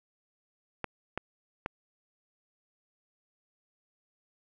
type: clicks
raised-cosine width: 0.5 ms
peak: -17 dBFS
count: 3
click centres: 0.843 / 1.176 / 1.661 s
effects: none